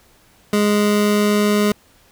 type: tone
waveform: 25% pulse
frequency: 207.7 Hz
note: G#3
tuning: in tune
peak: -10 dBFS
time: 0.53-1.72 s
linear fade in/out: 2 ms
effects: pink hiss -53 dBFS RMS until 2.11 s